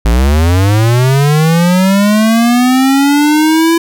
square linear sweep, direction up, 53 to 336.2 Hz, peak -7 dBFS, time 0.05-3.78 s, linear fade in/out 5 ms, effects none

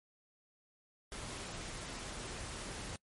pink noise, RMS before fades -44 dBFS, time 1.12-2.96 s, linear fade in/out 0 ms, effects noise-tail reverb RT60 0.1 s tail -24 dB re dry + MP3 48 kbps

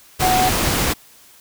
sine tone in noise, 741 Hz, F#5, 2 cents sharp, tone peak -15 dBFS, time 0.21-0.5 s, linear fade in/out 20 ms, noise pink, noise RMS -19 dBFS, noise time 0.19-0.94 s, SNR +1 dB, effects white hiss -48 dBFS RMS until 1.4 s

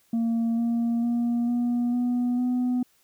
sine tone with pitch steps, 230 / 233.6 / 237.3 / 241 / 244.8 / 248.7 Hz, A#3 / A#3 / A#3 / B3 / B3 / B3, -23 / +4 / +31 / -42 / -15 / +12 cents, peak -19 dBFS, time 0.13-2.83 s, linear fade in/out 5 ms, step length 450 ms, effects tanh soft clip ceiling -21 dBFS + white hiss -64 dBFS RMS until 3.03 s

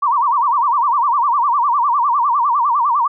sine tone with vibrato, 1046.5 Hz, C6, in tune, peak -12 dBFS, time 0.02-3.08 s, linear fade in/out 10 ms, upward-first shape sine, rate 9.9 Hz, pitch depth 220 cents each way, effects none

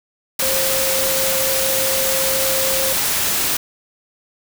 sine tone in noise, 532 Hz, C5, 29 cents sharp, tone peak -22 dBFS, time 0.42-2.93 s, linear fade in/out 5 ms, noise white, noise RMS -19 dBFS, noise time 0.39-3.57 s, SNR -6 dB, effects none

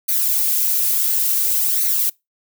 violet noise with flanger, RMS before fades -18 dBFS, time 0.08-2.1 s, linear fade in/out 10 ms, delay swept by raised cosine 0.48 to 4.68 ms, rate 0.57 Hz, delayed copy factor +0.65, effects noise-tail reverb RT60 0.2 s tail -24 dB re dry

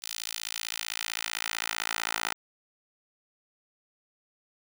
10% pulse tone with high-pass filter sweep, 55.6 Hz, A1, 19 cents sharp, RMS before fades -34 dBFS, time 0.02-2.34 s, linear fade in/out 10 ms, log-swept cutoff 4100 to 1200 Hz, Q 0.92, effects none

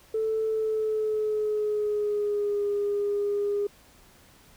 sine tone with pitch glide, 440 to 408.2 Hz, A4 to G#4, 0 to -30 cents, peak -23 dBFS, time 0.14-3.67 s, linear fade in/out 5 ms, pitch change -130 cents, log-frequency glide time 0.46-2.66 s, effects tanh soft clip ceiling -19 dBFS + pink hiss -56 dBFS RMS until 4.56 s

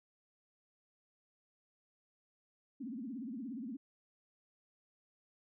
sine tone with vibrato, 246.9 Hz, B3, in tune, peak -40 dBFS, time 2.8-3.77 s, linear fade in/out 10 ms, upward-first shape triangle, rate 17 Hz, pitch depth 290 cents each way, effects none

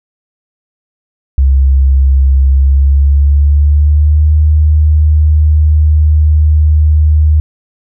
sine tone with pitch glide, 67.3 to 76.42 Hz, C2 to D#2, +49 to -31 cents, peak -4 dBFS, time 1.38-7.4 s, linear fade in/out 0 ms, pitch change +220 cents, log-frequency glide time 2.48-4.31 s, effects none

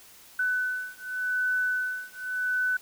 sine beating tone pair, 1500 / 1500.87 Hz, F#6 / F#6, +23 / +24 cents, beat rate 0.87 Hz, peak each -29 dBFS, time 0.39-2.77 s, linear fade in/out 5 ms, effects white hiss -52 dBFS RMS until 2.81 s

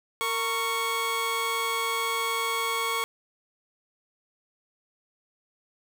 20% pulse tone pair together, 459 / 1110.5 Hz, A#4 / C#6, -27 / +3 cents, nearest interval octave + minor third, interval 1530 cents, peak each -27 / -22 dBFS, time 0.21-3.04 s, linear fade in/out 0 ms, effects none

